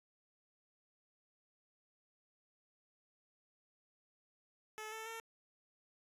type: tone with pitch steps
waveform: 10% pulse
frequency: 432.2 / 442.6 / 453.2 Hz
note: A4 / A4 / A#4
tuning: -31 / +10 / -49 cents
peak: -36 dBFS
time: 4.78-5.2 s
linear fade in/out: 0 ms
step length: 140 ms
effects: resampled to 32000 Hz